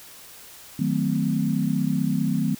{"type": "chord", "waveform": "sine", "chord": "D# diminished seventh", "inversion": "none", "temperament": "equal with one note detuned", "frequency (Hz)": [155.56, 185, 220, 255.9], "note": ["D#3", "F#3", "A3", "C4"], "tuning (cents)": [0, 0, 0, -38], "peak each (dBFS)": -26, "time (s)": [0.79, 2.55], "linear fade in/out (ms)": 5, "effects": ["white hiss -45 dBFS RMS until 2.59 s"]}